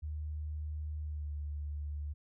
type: tone with pitch glide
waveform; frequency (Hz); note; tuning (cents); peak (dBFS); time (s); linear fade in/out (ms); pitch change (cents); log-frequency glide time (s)
sine; 76 to 73.67; D#2 to D2; -40 to +6; -36; 0.02-2.14; 20; -54; 1.01-1.31
effects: none